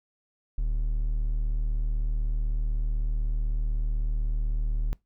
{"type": "tone", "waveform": "triangle", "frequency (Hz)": 38, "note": "D#1", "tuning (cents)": -40, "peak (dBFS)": -22, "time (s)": [0.58, 4.93], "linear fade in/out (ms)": 0, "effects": ["noise-tail reverb RT60 0.2 s tail -23 dB re dry"]}